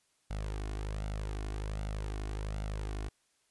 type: tone with flanger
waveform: sawtooth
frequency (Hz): 51.91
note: G#1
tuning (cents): 0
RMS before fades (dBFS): -37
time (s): 0.3-3.09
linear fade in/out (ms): 10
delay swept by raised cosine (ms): 1.4 to 2.8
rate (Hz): 1.3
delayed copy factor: +0.55
effects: white hiss -73 dBFS RMS until 3.5 s + resampled to 24000 Hz